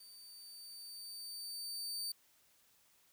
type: tone with level ramp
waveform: sawtooth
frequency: 4601 Hz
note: D8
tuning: 36 cents flat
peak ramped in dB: -52 to -35 dBFS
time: 0-2.12 s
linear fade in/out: 5 ms
effects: white hiss -70 dBFS RMS until 3.12 s